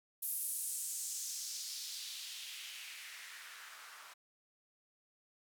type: noise with band-pass filter sweep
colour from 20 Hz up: blue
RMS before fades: -44 dBFS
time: 0.22-4.14 s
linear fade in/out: 10 ms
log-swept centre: 12000 to 1100 Hz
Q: 2
effects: none